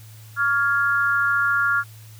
sine tone with amplitude modulation, 1400 Hz, F6, 4 cents sharp, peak -13 dBFS, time 0.36-1.84 s, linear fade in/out 50 ms, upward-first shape sine, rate 266 Hz, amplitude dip 90%, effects added 109 Hz sine -41 dBFS peak until 2.19 s + white hiss -50 dBFS RMS until 2.19 s

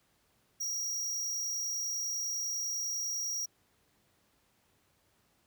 square tone, 5690 Hz, F8, 31 cents sharp, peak -33 dBFS, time 0.6-3.46 s, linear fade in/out 10 ms, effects pink hiss -71 dBFS RMS until 5.46 s + high-pass 60 Hz 12 dB/octave

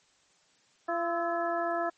harmonic tone with a mistuned harmonic, 340.7 Hz, F4, 43 cents flat, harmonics 1 / 2 / 3 / 4 / 5, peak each -35 / -30 / -38 / -35 / -38 dBFS, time 0.88-1.9 s, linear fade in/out 10 ms, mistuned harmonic 4, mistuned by -65 cents, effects white hiss -66 dBFS RMS until 1.97 s + MP3 32 kbps

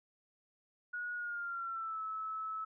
sine tone with pitch glide, 1452 to 1301.1 Hz, F#6 to E6, -33 to -23 cents, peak -37 dBFS, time 0.93-2.65 s, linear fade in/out 10 ms, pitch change -190 cents, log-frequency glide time 1.15-2.01 s, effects none

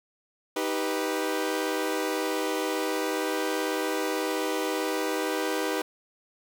sawtooth chord, Eb augmented, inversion none, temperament equal with one note detuned, 313.5 / 392 / 493.9 Hz, Eb4 / G4 / B4, +13 / 0 / 0 cents, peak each -27 dBFS, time 0.56-5.82 s, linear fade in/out 5 ms, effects none

